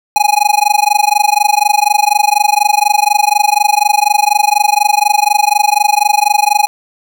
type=tone with amplitude modulation; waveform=square; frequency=830.6 Hz; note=G#5; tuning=in tune; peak=-5 dBFS; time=0.16-6.67 s; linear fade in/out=0 ms; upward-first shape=sine; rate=24.1 Hz; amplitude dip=100%; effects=none